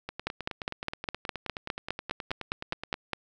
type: two click trains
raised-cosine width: 0.3 ms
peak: -13 / -19 dBFS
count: 15 / 28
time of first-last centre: 0.27-3.133 / 0.09-2.941 s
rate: 4.89 / 9.47 Hz
effects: none